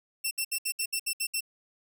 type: tone bursts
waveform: 10% pulse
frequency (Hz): 2695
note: E7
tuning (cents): +38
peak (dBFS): -19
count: 9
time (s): 0.24-1.407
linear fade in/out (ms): 10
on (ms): 71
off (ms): 66
effects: none